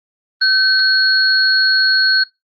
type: tone pair together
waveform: sine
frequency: 1534 / 4327 Hz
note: G6 / C#8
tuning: -38 / -43 cents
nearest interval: octave + tritone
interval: 1795 cents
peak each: -13 dBFS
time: 0.41-2.24 s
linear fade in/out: 10 ms
effects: noise-tail reverb RT60 0.2 s tail -23 dB re dry + Opus 24 kbps